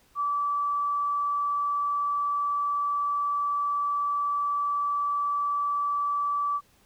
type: tone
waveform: sine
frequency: 1156 Hz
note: D6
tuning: 28 cents flat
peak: -24 dBFS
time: 0.15-6.61 s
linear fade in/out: 50 ms
effects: pink hiss -62 dBFS RMS until 6.85 s